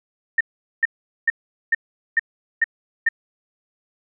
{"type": "tone bursts", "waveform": "sine", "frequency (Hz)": 1821, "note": "A#6", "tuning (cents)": -41, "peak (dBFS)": -13, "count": 7, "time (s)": [0.38, 3.089], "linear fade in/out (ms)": 5, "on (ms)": 27, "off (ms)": 420, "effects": []}